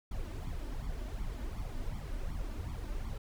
brown noise with flanger, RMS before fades -38 dBFS, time 0.11-3.18 s, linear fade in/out 5 ms, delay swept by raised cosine 0.88 to 3.38 ms, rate 2.7 Hz, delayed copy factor +0.75, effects none

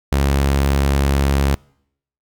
sawtooth tone, 69.3 Hz, C#2, in tune, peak -10 dBFS, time 0.12-1.55 s, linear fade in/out 0 ms, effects noise-tail reverb RT60 0.7 s tail -26 dB re dry

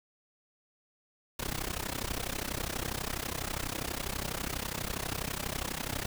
pink noise with amplitude modulation, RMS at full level -32 dBFS, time 1.39-6.06 s, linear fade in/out 5 ms, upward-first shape sine, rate 32.2 Hz, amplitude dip 90%, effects none

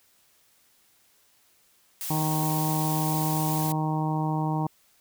blue noise, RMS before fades -33 dBFS, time 2.01-3.72 s, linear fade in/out 0 ms
harmonic tone, 155.56 Hz, D#3, in tune, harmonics 1 / 2 / 3 / 4 / 5 / 6 / 7, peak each -26 / -31 / -41 / -40 / -33 / -33 / -40 dBFS, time 2.1-4.67 s, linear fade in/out 5 ms
effects white hiss -63 dBFS RMS until 5 s

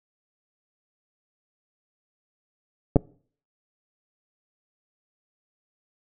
clicks, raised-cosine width 2 ms, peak -4 dBFS, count 2, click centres 2.959 / 2.966 s, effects noise-tail reverb RT60 0.5 s tail -24 dB re dry

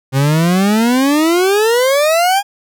40% pulse exponential sweep, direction up, 130.81 to 822 Hz, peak -9 dBFS, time 0.12-2.43 s, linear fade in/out 50 ms, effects none

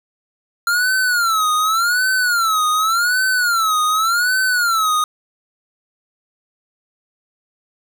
square tone with vibrato, 1375 Hz, F6, 27 cents flat, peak -15 dBFS, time 0.67-5.04 s, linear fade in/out 2 ms, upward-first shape sine, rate 0.87 Hz, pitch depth 180 cents each way, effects 7-bit

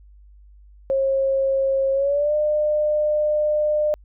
sine tone with pitch glide, 540 to 602.6 Hz, C#5 to D5, -45 to +44 cents, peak -17 dBFS, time 0.9-3.94 s, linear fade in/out 0 ms, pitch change +189 cents, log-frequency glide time 1.93-2.34 s, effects added 50 Hz sine -45 dBFS peak until 4.04 s

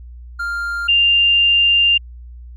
triangle / sine tone pair in turn, 1396.9 / 2794 Hz, F6 / F7, 0 / 0 cents, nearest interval octave, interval 1200 cents, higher second, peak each -18 / -10 dBFS, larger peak second, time 0.39-0.88 / 0.88-1.98 s, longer second, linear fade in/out 10 ms, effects added 60 Hz sine -33 dBFS peak until 2.56 s

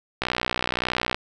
click train, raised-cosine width 0.3 ms, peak -7 dBFS, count 58, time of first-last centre 0.22-1.145 s, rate 61.6 Hz, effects none

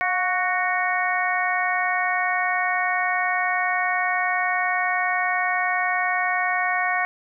harmonic tone with a mistuned harmonic, 370 Hz, F#4, in tune, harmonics 2 / 3 / 4 / 5 / 6, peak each -25 / -28 / -29 / -25 / -27 dBFS, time 0.01-7.05 s, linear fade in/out 0 ms, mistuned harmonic 2, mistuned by -44 cents, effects none

